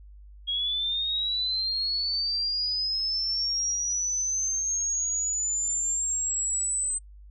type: linear sweep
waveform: sine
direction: up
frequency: 3282 to 8150 Hz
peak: -25 dBFS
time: 0.47-6.99 s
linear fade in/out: 20 ms
effects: noise-tail reverb RT60 0.1 s tail -24 dB re dry + added 50 Hz sine -45 dBFS peak until 7.3 s